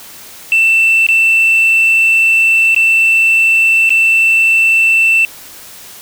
sine tone with dropouts, 2672 Hz, E7, 23 cents sharp, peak -5 dBFS, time 0.52-5.25 s, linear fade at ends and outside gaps 1 ms, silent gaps 1.066-1.087 / 2.747-2.763 / 3.893-3.904 s, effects tanh soft clip ceiling -4 dBFS + white hiss -34 dBFS RMS until 6.01 s

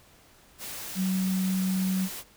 sine tone in noise, 187.9 Hz, F#3, 27 cents sharp, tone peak -24 dBFS, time 0.95-2.09 s, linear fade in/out 50 ms, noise white, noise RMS -38 dBFS, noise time 0.58-2.24 s, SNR +11 dB, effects pink hiss -57 dBFS RMS until 2.36 s

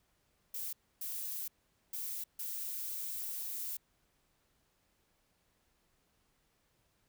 violet noise bursts at uneven times, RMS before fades -40 dBFS, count 4, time 0.54-0.73 / 1.01-1.48 / 1.93-2.24 / 2.39-3.77 s, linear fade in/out 5 ms, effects pink hiss -75 dBFS RMS until 7.08 s

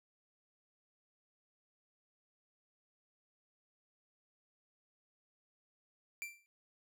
45% pulse tone with exponential decay, 2353 Hz, D7, 3 cents sharp, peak -37 dBFS, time 6.22-6.46 s, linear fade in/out 0 ms, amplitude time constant 52 ms, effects none

